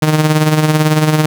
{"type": "tone with tremolo", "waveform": "sawtooth", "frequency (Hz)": 154.3, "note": "D#3", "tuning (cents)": -14, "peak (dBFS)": -3, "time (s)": [0.02, 1.26], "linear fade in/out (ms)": 5, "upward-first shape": "sine", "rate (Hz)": 18, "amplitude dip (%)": 55, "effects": []}